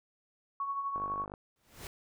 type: tone with tremolo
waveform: sine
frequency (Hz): 1111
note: C#6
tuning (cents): +4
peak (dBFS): -30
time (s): 0.6-1.25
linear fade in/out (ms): 2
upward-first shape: triangle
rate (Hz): 12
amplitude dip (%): 55
type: click train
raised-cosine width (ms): 1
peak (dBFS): -29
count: 20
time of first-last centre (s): 0.96-1.338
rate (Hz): 50.2
type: noise with exponential growth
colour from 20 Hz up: pink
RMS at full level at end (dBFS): -41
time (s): 1.56-1.87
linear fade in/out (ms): 1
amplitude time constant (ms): 67
effects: none